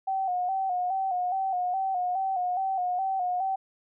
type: tone with vibrato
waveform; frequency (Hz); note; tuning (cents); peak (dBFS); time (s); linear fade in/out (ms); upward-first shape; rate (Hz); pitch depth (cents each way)
sine; 745; F#5; +12; -25; 0.07-3.56; 10; square; 2.4; 56
effects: none